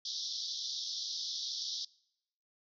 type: band-pass noise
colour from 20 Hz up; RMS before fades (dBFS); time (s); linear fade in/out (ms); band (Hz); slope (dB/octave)
white; -39; 0.05-1.85; 5; 3400 to 5800; 96
effects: noise-tail reverb RT60 0.8 s tail -24 dB re dry